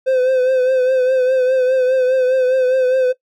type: tone with vibrato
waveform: triangle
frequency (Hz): 514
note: C5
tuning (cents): -31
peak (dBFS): -10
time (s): 0.06-3.13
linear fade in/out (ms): 20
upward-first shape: triangle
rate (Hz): 4.9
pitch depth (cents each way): 50
effects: noise-tail reverb RT60 0.1 s tail -18 dB re dry